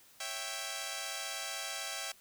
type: chord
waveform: 5% pulse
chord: C# diminished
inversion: none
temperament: equal with one note detuned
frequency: 552.4 / 659.3 / 784 Hz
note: C#5 / E5 / G5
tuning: -6 / 0 / 0 cents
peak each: -34 / -30 / -29 dBFS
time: 0.2-2.12 s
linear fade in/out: 5 ms
effects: white hiss -61 dBFS RMS until 2.2 s